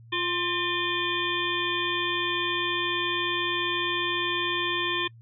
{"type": "harmonic tone with a mistuned harmonic", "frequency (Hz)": 349.2, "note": "F4", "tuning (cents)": 0, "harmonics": [1, 3, 5, 7, 9, 10], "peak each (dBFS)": [-32, -32, -32, -32, -32, -32], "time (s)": [0.12, 5.08], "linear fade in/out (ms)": 10, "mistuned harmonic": 5, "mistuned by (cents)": 52, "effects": ["noise-tail reverb RT60 0.1 s tail -25 dB re dry", "added 115 Hz sine -47 dBFS peak until 5.21 s"]}